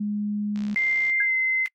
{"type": "tone", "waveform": "sine", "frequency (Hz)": 207.7, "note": "G#3", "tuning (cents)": 0, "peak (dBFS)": -24, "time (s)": [0, 0.75], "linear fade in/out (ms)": 10}
{"type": "click train", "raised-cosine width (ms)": 0.2, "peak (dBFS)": -26, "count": 36, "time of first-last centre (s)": [0.56, 1.098], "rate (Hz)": 65.1}
{"type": "tone with pitch glide", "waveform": "sine", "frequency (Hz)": [2093, 2062], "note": ["C7", "C7"], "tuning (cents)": [0, -26], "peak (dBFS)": -20, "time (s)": [0.76, 1.66], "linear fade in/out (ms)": 0, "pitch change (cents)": -26, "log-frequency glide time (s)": [1.21, 1.34]}
{"type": "tone with exponential decay", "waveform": "sine", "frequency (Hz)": 1645, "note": "G#6", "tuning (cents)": -17, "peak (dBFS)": -19, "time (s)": [1.2, 1.3], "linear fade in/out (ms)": 5, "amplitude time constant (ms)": 21}
{"effects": ["noise-tail reverb RT60 0.1 s tail -26 dB re dry", "AAC 48 kbps"]}